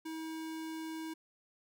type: tone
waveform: square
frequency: 320.1 Hz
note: D#4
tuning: 49 cents sharp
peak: -40 dBFS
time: 0.05-1.14 s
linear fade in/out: 10 ms
effects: none